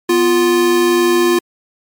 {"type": "tone pair together", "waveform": "square", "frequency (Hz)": [246.9, 349.2], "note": ["B3", "F4"], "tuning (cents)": [0, 0], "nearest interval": "tritone", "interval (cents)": 600, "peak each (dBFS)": [-20, -11], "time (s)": [0.09, 1.39], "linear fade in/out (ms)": 5, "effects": ["MP3 96 kbps"]}